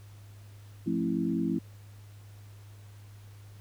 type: chord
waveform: sine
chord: F major seventh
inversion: none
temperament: equal with one note detuned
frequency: 174.61 / 220 / 268.5 / 329.6 Hz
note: F3 / A3 / C4 / E4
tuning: 0 / 0 / +45 / 0 cents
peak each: -32 dBFS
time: 0.86-1.59 s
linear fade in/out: 10 ms
effects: added 102 Hz sine -47 dBFS peak until 3.6 s + pink hiss -60 dBFS RMS until 3.6 s